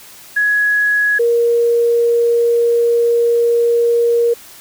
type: tone pair in turn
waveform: sine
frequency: 1676 / 470.3 Hz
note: G#6 / A#4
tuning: +15 / +15 cents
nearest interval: octave + minor seventh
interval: 2200 cents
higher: first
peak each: -11 / -10 dBFS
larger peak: second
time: 0.36-1.19 / 1.19-4.34 s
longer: second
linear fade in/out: 10 ms
effects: white hiss -39 dBFS RMS until 4.6 s